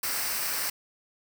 white noise with comb filter, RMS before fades -30 dBFS, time 0.03-0.7 s, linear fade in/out 5 ms, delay 0.29 ms, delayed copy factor -0.55, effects none

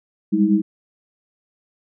sine tone cluster, 196.8 / 206.1 / 318.9 Hz, G3 / G#3 / D#4, +7 / -13 / +43 cents, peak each -18 dBFS, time 0.32-0.62 s, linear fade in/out 20 ms, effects none

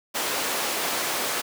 pink high-pass noise, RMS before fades -27 dBFS, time 0.14-1.42 s, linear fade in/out 20 ms, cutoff 420 Hz, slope 12 dB/octave, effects none

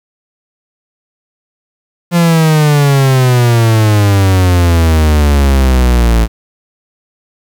45% pulse exponential sweep, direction down, 174.61 to 55 Hz, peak -6 dBFS, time 2.11-6.28 s, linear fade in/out 50 ms, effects 7-bit

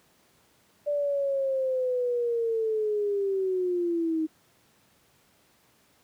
sine linear sweep, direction down, 587.3 to 312.5 Hz, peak -24 dBFS, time 0.86-4.27 s, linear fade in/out 20 ms, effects pink hiss -63 dBFS RMS until 6.03 s + high-pass 100 Hz 12 dB/octave

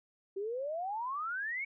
sine exponential sweep, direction up, 378.8 to 2265 Hz, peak -34 dBFS, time 0.36-1.65 s, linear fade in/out 10 ms, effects none

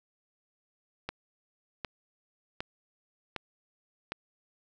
click train, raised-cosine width 0.3 ms, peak -18 dBFS, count 5, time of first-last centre 1.09-4.12 s, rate 1.32 Hz, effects none

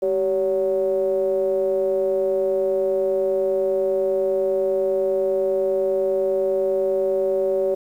triangle ring-modulated tone, 90 Hz, F#2, 47 cents flat, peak -13 dBFS, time 0.02-7.75 s, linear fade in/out 10 ms, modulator 475 Hz, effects 9-bit

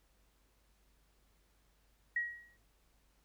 sine tone with exponential decay, 1903 Hz, A#6, 35 cents sharp, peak -29 dBFS, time 2.16-2.57 s, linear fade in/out 5 ms, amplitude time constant 87 ms, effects added 50 Hz sine -70 dBFS peak until 3.24 s + pink hiss -74 dBFS RMS until 3.24 s

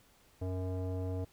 square tone with low-pass filter, 92.5 Hz, F#2, in tune, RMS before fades -36 dBFS, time 0.41-1.25 s, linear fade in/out 10 ms, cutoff 580 Hz, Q 2.2, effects pink hiss -65 dBFS RMS until 1.32 s

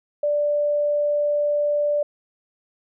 sine tone, 587.3 Hz, D5, in tune, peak -18 dBFS, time 0.23-2.03 s, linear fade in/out 5 ms, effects none

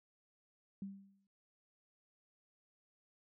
sine tone with exponential decay, 196.3 Hz, G3, 3 cents sharp, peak -39 dBFS, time 0.82-1.27 s, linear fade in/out 2 ms, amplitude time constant 96 ms, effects none

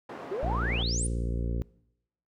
white band-pass noise, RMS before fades -41 dBFS, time 0.09-0.83 s, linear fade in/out 5 ms, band 230 to 750 Hz, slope 12 dB/octave
sine exponential sweep, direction up, 357 to 9956 Hz, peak -30 dBFS, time 0.31-1.07 s, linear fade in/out 5 ms
harmonic tone, 58.2 Hz, A#1, 2 cents flat, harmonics 1 / 2 / 3 / 4 / 5 / 6 / 7 / 8 / 9, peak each -29 / -35 / -39 / -41 / -43 / -45 / -46 / -47 / -48 dBFS, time 0.43-1.62 s, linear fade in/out 0 ms
effects noise-tail reverb RT60 0.8 s tail -22 dB re dry

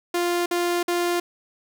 sawtooth tone bursts, 349.2 Hz, F4, in tune, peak -17 dBFS, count 3, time 0.14-1.2 s, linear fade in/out 5 ms, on 320 ms, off 50 ms, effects none

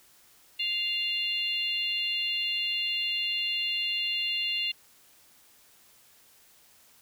harmonic tone, 698.5 Hz, F5, in tune, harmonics 3 / 4 / 5 / 6, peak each -40 / -28 / -36 / -36 dBFS, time 0.59-4.72 s, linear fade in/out 10 ms, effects white hiss -59 dBFS RMS until 7.01 s

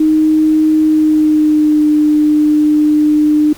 sine tone with pitch glide, 311.1 to 301.7 Hz, D#4 to D4, 0 to +47 cents, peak -7 dBFS, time 0-3.53 s, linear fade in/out 5 ms, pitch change -53 cents, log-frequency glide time 0.82-1.88 s, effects pink hiss -37 dBFS RMS until 3.57 s

